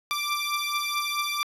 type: beating tone pair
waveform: 15% pulse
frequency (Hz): 1174.7 / 1179.3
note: D6 / D6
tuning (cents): 0 / +7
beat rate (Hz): 4.6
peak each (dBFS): -22 / -24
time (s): 0.11-1.43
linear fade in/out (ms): 0
effects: resampled to 32000 Hz